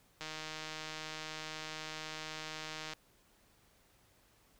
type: click train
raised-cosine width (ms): 0.2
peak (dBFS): -25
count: 426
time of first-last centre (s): 0.21-2.934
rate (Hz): 156
effects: pink hiss -68 dBFS RMS until 4.59 s